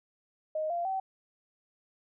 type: tone with pitch steps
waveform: sine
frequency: 622.3 / 690.5 / 766.1 Hz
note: D#5 / F5 / G5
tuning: 0 / -20 / -40 cents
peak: -29 dBFS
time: 0.55-1 s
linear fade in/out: 5 ms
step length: 150 ms
effects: none